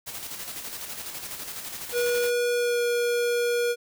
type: noise with tremolo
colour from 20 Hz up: white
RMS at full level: -35 dBFS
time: 0.06-2.31 s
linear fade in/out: 20 ms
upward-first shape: square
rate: 12 Hz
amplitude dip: 40%
type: tone with pitch glide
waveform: square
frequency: 483 to 478.8 Hz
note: B4 to A#4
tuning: -39 to +46 cents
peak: -23 dBFS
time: 1.92-3.76 s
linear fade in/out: 50 ms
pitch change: -15 cents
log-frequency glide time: 2.54-2.81 s
effects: none